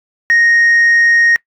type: tone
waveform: sine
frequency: 1864.7 Hz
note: A#6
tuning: in tune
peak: -5 dBFS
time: 0.3-1.36 s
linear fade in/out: 0 ms
effects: noise-tail reverb RT60 0.1 s tail -23 dB re dry + tanh soft clip ceiling -5 dBFS